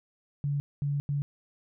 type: tone bursts at uneven times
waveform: sine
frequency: 143 Hz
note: D3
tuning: 46 cents flat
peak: -26 dBFS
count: 3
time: 0.44-0.6 / 0.82-1 / 1.09-1.22 s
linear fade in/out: 0 ms
effects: none